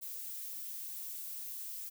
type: noise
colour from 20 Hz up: violet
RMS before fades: -43 dBFS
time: 0.01-1.9 s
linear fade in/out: 20 ms
effects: none